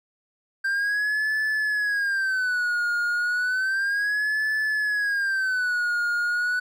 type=tone with vibrato; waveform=triangle; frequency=1573 Hz; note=G6; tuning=6 cents sharp; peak=-20 dBFS; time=0.64-6.6 s; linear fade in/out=10 ms; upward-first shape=sine; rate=0.32 Hz; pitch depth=170 cents each way; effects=none